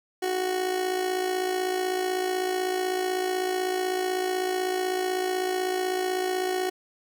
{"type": "tone with amplitude modulation", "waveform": "30% pulse", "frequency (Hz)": 370, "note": "F#4", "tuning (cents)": 0, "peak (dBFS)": -20, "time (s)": [0.22, 6.7], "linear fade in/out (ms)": 10, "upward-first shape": "sine", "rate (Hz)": 56, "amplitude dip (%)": 55, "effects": []}